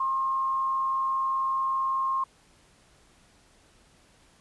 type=tone with frequency modulation; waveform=sine; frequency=1068 Hz; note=C6; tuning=35 cents sharp; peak=-24 dBFS; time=0-2.24 s; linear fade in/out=5 ms; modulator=125 Hz; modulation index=0.22; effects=pink hiss -60 dBFS RMS until 4.4 s + resampled to 24000 Hz